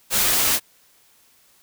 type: noise with comb filter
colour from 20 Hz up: white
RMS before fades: -19 dBFS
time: 0.1-0.6 s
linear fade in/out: 50 ms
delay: 12 ms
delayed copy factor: -0.55
effects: white hiss -57 dBFS RMS until 1.62 s